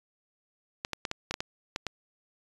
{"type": "clicks", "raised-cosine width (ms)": 0.2, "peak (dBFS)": -14, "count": 9, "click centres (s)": [0.849, 0.933, 1.052, 1.114, 1.31, 1.341, 1.405, 1.761, 1.867], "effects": ["resampled to 24000 Hz"]}